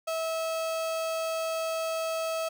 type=tone; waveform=35% pulse; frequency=649 Hz; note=E5; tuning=27 cents flat; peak=-27 dBFS; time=0.07-2.49 s; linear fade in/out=10 ms; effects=none